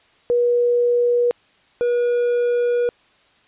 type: tone pair in turn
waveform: sine / triangle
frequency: 482.4 / 482.4 Hz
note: B4 / B4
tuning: -41 / -41 cents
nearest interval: unison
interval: 0 cents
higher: neither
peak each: -14 dBFS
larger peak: neither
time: 0.3-1.31 / 1.81-2.89 s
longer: second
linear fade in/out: 0 ms
effects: white hiss -56 dBFS RMS until 3.47 s + resampled to 8000 Hz